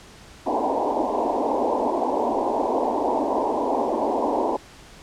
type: band-pass noise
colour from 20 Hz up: white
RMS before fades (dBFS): -23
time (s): 0.46-4.57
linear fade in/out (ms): 10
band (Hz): 230 to 990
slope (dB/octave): 96
effects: pink hiss -46 dBFS RMS until 5.02 s + low-pass 8000 Hz 12 dB/octave